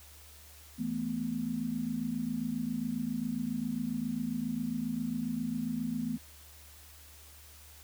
sine chord, E suspended fourth, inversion none, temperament just, 164.81 / 219.8 / 247.2 Hz, E3 / A3 / B3, 0 / -2 / +2 cents, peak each -40 / -35 / -34 dBFS, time 0.78-6.18 s, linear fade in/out 20 ms, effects added 74 Hz sine -55 dBFS peak until 7.83 s + white hiss -55 dBFS RMS until 7.83 s

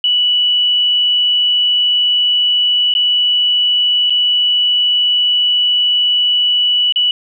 sine tone with dropouts, 2953 Hz, F#7, 4 cents flat, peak -10 dBFS, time 0.04-7.11 s, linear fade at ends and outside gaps 2 ms, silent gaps 2.939-2.95 / 4.098-4.104 / 6.924-6.959 s, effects none

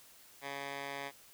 10% pulse tone with band-pass filter, 139.8 Hz, C#3, 15 cents sharp, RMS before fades -42 dBFS, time 0.41-1.12 s, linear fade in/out 50 ms, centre 1900 Hz, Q 0.81, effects white hiss -59 dBFS RMS until 1.33 s

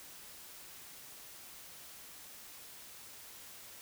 silence, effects white hiss -52 dBFS RMS until 3.81 s

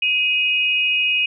sine tone pair together, 2511 / 2876 Hz, D#7 / F#7, +15 / -50 cents, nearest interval major second, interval 235 cents, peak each -17 / -21 dBFS, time 0.02-1.26 s, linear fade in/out 5 ms, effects none

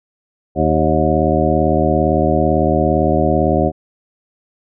harmonic tone with a mistuned harmonic, 77.78 Hz, D#2, in tune, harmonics 1 / 2 / 3 / 4 / 5 / 7 / 8 / 9, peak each -20 / -20 / -20 / -20 / -20 / -20 / -20 / -20 dBFS, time 0.55-3.72 s, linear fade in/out 50 ms, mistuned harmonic 9, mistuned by +51 cents, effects none

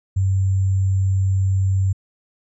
sine tone with sample-and-hold, 95.7 Hz, G2, 41 cents flat, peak -15 dBFS, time 0.16-1.93 s, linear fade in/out 10 ms, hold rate 7350 Hz, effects resampled to 24000 Hz

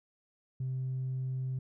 triangle tone with tanh clipping, 130 Hz, C3, 11 cents flat, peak -32 dBFS, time 0.6-1.59 s, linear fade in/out 5 ms, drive 5 dB, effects none

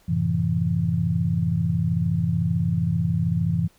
sine chord, F# half-diminished seventh, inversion none, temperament just, 92.5 / 111 / 133.2 / 166.5 Hz, F#2 / A2 / C3 / E3, 0 / +16 / +31 / +18 cents, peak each -27 / -27 / -28 / -22 dBFS, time 0.08-3.68 s, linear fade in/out 10 ms, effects pink hiss -59 dBFS RMS until 3.78 s

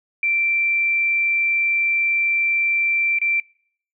sine tone with dropouts, 2349 Hz, D7, in tune, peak -17 dBFS, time 0.23-3.4 s, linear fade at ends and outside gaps 2 ms, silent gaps 3.187-3.215 s, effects noise-tail reverb RT60 0.6 s tail -24 dB re dry

